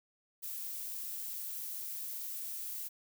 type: noise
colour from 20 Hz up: violet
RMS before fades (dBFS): -41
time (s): 0.42-2.89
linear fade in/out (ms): 20
effects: none